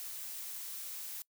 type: noise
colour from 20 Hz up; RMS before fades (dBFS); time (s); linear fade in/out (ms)
blue; -43; 0-1.22; 0
effects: noise-tail reverb RT60 0.1 s tail -23 dB re dry